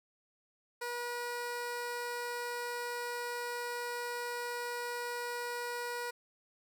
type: tone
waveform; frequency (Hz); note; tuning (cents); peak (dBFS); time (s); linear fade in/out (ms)
15% pulse; 482.3; B4; -41; -30; 0.81-6.11; 10
effects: none